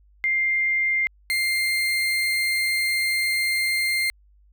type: tone pair in turn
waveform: sine / 35% pulse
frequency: 2103 / 2103 Hz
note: C7 / C7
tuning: +8 / +8 cents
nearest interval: unison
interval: 0 cents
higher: neither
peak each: -19 dBFS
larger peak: neither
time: 0.24-1.07 / 1.3-4.1 s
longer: second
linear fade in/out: 0 ms
effects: added 50 Hz sine -53 dBFS peak until 4.52 s